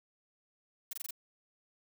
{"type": "noise bursts", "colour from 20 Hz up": "blue", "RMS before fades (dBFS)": -39, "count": 5, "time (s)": [0.91, 1.108], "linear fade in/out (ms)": 5, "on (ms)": 22, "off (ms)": 22, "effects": []}